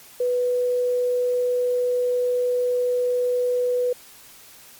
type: tone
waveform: sine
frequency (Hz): 493.9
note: B4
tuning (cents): 0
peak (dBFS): -19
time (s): 0.2-3.93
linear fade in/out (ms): 5
effects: white hiss -47 dBFS RMS until 4.79 s + Opus 48 kbps